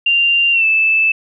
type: tone with pitch glide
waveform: sine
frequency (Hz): 2783 to 2631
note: F7 to E7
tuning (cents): -7 to -4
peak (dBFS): -10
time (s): 0.06-1.12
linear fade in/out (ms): 5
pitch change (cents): -97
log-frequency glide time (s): 0.52-0.65
effects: none